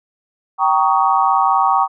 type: chord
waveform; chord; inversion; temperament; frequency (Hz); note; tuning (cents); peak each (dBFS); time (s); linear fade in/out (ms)
sine; Eb dominant seventh; first; just; 777.8 / 933.4 / 1120.1 / 1244.5; G5 / Bb5 / Db6 / Eb6; -14 / +2 / +18 / 0; -16 / -17 / -16 / -21; 0.58-1.88; 50
effects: none